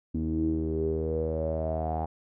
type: tone with low-pass filter sweep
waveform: sawtooth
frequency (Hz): 79.6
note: D#2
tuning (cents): +40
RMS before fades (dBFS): -29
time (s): 0.14-2.06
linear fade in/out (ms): 10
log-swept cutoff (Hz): 270 to 780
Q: 10
effects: none